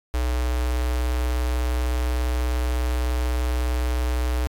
square tone with notch filter, 61.74 Hz, B1, in tune, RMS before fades -23 dBFS, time 0.14-4.47 s, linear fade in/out 0 ms, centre 180 Hz, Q 1.2, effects AAC 64 kbps

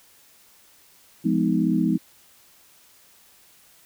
sine chord, F half-diminished seventh, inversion none, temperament just, 174.61 / 209.5 / 251.4 / 314.3 Hz, F3 / Ab3 / Cb4 / Eb4, 0 / +15 / +31 / +18 cents, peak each -24 dBFS, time 1.24-1.98 s, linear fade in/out 20 ms, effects white hiss -55 dBFS RMS until 3.85 s

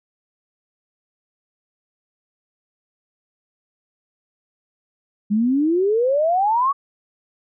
sine exponential sweep, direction up, 201 to 1147 Hz, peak -15 dBFS, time 5.3-6.73 s, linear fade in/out 20 ms, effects none

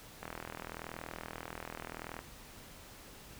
click train, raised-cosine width 0.5 ms, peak -26 dBFS, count 81, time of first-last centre 0.23-2.191 s, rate 40.8 Hz, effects pink hiss -53 dBFS RMS until 3.39 s

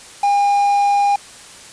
triangle tone with quantisation, 809 Hz, G#5, 46 cents flat, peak -10 dBFS, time 0.23-1.16 s, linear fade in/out 5 ms, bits 5, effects white hiss -39 dBFS RMS until 1.72 s + resampled to 22050 Hz

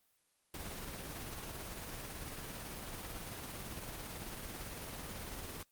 pink noise with tremolo, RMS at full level -43 dBFS, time 0.54-5.63 s, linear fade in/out 2 ms, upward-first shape sine, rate 18 Hz, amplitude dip 30%, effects white hiss -75 dBFS RMS until 5.71 s + Opus 24 kbps

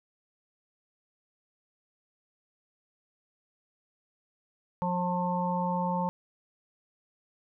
harmonic tone, 178.4 Hz, F3, 37 cents sharp, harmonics 1 / 3 / 5 / 6, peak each -30 / -35 / -30 / -39 dBFS, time 4.82-6.09 s, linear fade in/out 0 ms, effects none

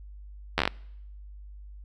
slowing click train, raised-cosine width 0.3 ms, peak -7 dBFS, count 7, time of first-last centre 0.58-0.676 s, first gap 11 ms, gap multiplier 1.15, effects noise-tail reverb RT60 0.8 s tail -26 dB re dry + added 50 Hz sine -42 dBFS peak until 1.84 s

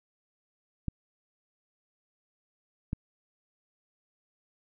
clicks, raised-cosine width 5 ms, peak -18 dBFS, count 2, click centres 0.883 / 2.931 s, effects none

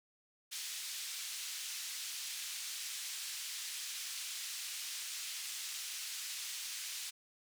white band-pass noise, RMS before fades -43 dBFS, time 0.51-7.11 s, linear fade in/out 20 ms, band 2500 to 7600 Hz, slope 12 dB/octave, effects none

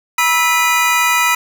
square tone cluster, 968 / 1308 / 1987 / 2448 Hz, B5 / E6 / B6 / D#7, -35 / -14 / +10 / -29 cents, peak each -18 dBFS, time 0.18-1.35 s, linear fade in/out 5 ms, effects none

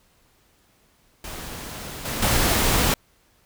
pink noise with level steps, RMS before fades -35 / -28 / -20 dBFS, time 1.24-2.94 s, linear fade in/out 2 ms, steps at 2.05 / 2.22 s, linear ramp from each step 5 ms, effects pink hiss -61 dBFS RMS until 3.45 s

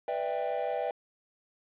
triangle chord, E minor seventh, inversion second, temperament just, 494.4 / 593.3 / 659.3 / 791.1 Hz, B4 / D5 / E5 / G5, +2 / +18 / 0 / +16 cents, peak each -33 dBFS, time 0.08-0.91 s, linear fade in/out 2 ms, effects resampled to 8000 Hz + 9-bit

